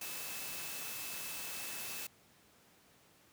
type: tone in noise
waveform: sine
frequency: 2614 Hz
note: E7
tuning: 15 cents flat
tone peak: -50 dBFS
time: 0.01-2.07 s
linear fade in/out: 5 ms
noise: white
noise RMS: -43 dBFS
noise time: 0.01-2.07 s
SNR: -10 dB
effects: pink hiss -65 dBFS RMS until 3.32 s + high-pass 100 Hz 12 dB/octave